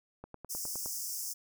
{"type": "click train", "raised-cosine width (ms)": 1, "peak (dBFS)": -30, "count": 7, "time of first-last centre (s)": [0.24, 0.86], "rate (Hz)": 9.68}
{"type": "high-pass noise", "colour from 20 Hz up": "pink", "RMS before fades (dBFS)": -38, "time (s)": [0.49, 1.34], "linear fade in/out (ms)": 20, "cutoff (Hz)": 5100, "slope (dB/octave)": 96}
{"effects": []}